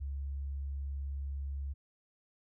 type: tone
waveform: sine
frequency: 69.4 Hz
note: C#2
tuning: 3 cents sharp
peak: -35 dBFS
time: 0-1.74 s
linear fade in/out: 20 ms
effects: none